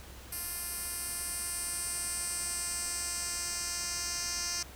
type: tone with band-pass filter sweep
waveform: 10% pulse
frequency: 349.2 Hz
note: F4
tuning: in tune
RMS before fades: -36 dBFS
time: 0.32-4.63 s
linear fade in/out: 5 ms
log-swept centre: 11000 to 6400 Hz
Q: 3.4
effects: added 64 Hz sine -51 dBFS peak until 4.75 s + pink hiss -51 dBFS RMS until 4.75 s